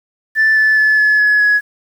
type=tone with pitch steps; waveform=sine; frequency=1760 / 1743.8 / 1727.8 / 1711.9 / 1696.1 / 1680.5 Hz; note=A6 / A6 / A6 / A6 / G#6 / G#6; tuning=0 / -16 / -32 / -48 / +36 / +20 cents; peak=-7 dBFS; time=0.35-1.61 s; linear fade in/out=50 ms; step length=210 ms; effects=tanh soft clip ceiling -6 dBFS + 7-bit